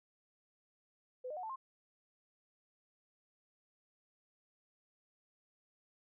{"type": "tone with pitch steps", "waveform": "sine", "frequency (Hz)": [506, 608.7, 732.3, 881, 1059.9], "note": ["B4", "D#5", "F#5", "A5", "C6"], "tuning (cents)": [42, -38, -18, 2, 22], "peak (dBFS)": -40, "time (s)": [1.24, 1.56], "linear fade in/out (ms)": 10, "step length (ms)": 64, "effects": []}